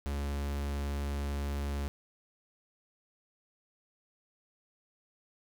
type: tone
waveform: 45% pulse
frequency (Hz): 71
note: C#2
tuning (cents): +42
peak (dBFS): -32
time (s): 0.06-1.88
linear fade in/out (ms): 0
effects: none